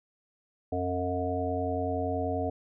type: harmonic tone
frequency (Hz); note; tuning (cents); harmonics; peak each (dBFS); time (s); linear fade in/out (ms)
90.4; F#2; -40; 1 / 3 / 5 / 7 / 8; -34 / -34 / -34 / -34 / -34; 0.72-2.5; 5
effects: none